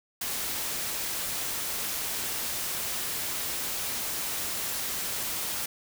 white noise, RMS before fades -32 dBFS, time 0.21-5.66 s, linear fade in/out 5 ms, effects none

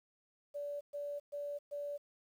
sine tone bursts, 578 Hz, D5, 28 cents flat, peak -38 dBFS, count 4, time 0.54-1.98 s, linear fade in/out 20 ms, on 270 ms, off 120 ms, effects 11-bit

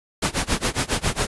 pink noise with tremolo, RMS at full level -20 dBFS, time 0.22-1.27 s, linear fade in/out 5 ms, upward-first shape sine, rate 7.3 Hz, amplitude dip 95%, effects resampled to 24000 Hz

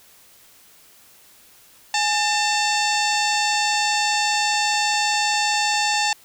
harmonic tone with a mistuned harmonic, 895 Hz, A5, 29 cents sharp, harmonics 1 / 2 / 3 / 4 / 5 / 6 / 7 / 8 / 9, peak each -22 / -26 / -26 / -29 / -27 / -30 / -34 / -29 / -36 dBFS, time 1.94-6.13 s, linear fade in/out 2 ms, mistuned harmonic 1, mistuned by -120 cents, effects white hiss -51 dBFS RMS until 6.24 s

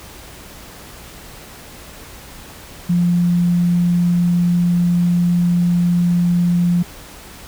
sine tone, 174.61 Hz, F3, in tune, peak -12 dBFS, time 2.89-6.83 s, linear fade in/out 10 ms, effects added 60 Hz sine -46 dBFS peak until 7.47 s + pink hiss -38 dBFS RMS until 7.47 s

